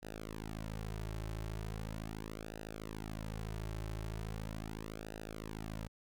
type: tone with flanger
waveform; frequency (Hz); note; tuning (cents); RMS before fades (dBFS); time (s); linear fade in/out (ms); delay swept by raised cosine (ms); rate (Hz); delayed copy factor
sawtooth; 53.8; A1; -38; -43; 0.02-5.88; 20; 0.9 to 4.2; 0.39; -0.9
effects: none